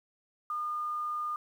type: tone with quantisation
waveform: sine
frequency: 1215 Hz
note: D#6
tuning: 42 cents flat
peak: -31 dBFS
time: 0.5-1.36 s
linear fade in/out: 2 ms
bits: 10
effects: none